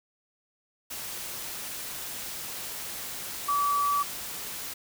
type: tone in noise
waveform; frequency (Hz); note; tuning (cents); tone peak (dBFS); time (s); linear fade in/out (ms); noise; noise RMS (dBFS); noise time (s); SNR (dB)
sine; 1150; D6; -37; -23; 3.48-4.03; 10; white; -37; 0.9-4.74; +11
effects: none